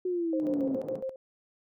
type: exponential sweep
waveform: sine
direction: down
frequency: 370 to 261.6 Hz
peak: -27 dBFS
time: 0.05-0.76 s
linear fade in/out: 5 ms
type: tone with tremolo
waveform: sine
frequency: 527 Hz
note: C5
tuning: 12 cents sharp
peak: -30 dBFS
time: 0.33-1.16 s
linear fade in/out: 2 ms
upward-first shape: square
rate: 7.2 Hz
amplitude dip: 75%
type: band-pass noise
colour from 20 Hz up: white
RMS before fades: -40 dBFS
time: 0.4-1.03 s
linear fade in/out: 50 ms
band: 140 to 520 Hz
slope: 24 dB/octave
effects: none